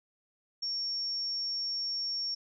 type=tone; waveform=sine; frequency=5500 Hz; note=F8; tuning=27 cents flat; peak=-31 dBFS; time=0.62-2.35 s; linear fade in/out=10 ms; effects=none